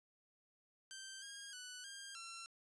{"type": "tone with pitch steps", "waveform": "10% pulse", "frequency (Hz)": [1562, 1623, 1487, 1605, 1355], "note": ["G6", "G#6", "F#6", "G6", "E6"], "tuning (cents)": [-7, -40, 8, 40, 47], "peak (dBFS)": -40, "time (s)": [0.91, 2.46], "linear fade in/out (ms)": 0, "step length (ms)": 310, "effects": ["resampled to 22050 Hz"]}